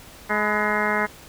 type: harmonic tone with a mistuned harmonic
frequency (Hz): 210.9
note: G#3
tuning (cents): +27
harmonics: 1 / 2 / 3 / 4 / 5 / 6 / 7 / 8 / 9 / 10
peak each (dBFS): -29 / -29 / -29 / -29 / -29 / -29 / -29 / -29 / -29 / -29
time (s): 0.29-1.07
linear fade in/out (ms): 20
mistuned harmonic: 5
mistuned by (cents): -70
effects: pink hiss -45 dBFS RMS until 1.28 s